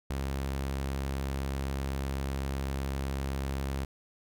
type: tone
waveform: sawtooth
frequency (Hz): 67.9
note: C#2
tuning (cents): -35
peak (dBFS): -27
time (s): 0.1-3.85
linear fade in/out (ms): 5
effects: none